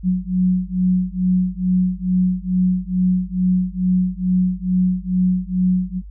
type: beating tone pair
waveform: sine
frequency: 182.1 / 184.4 Hz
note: F#3 / F#3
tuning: -27 / -6 cents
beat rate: 2.3 Hz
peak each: -18 dBFS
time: 0.03-6.02 s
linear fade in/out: 50 ms
effects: noise-tail reverb RT60 0.1 s tail -24 dB re dry + added 50 Hz sine -33 dBFS peak until 6.1 s